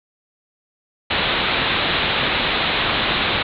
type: low-pass noise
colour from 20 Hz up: white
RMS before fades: -20 dBFS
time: 1.1-3.43 s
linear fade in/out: 10 ms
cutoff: 4000 Hz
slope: 96 dB/octave
effects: none